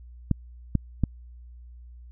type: clicks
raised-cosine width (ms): 5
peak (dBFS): -9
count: 3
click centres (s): 0.313 / 0.753 / 1.037
effects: added 60 Hz sine -43 dBFS peak until 2.11 s